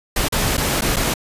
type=noise with dropouts; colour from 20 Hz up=pink; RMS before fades=-19 dBFS; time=0.16-1.14 s; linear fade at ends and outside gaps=5 ms; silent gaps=0.285-0.323 / 0.57-0.577 / 0.81-0.819 / 0.961-0.966 s; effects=resampled to 32000 Hz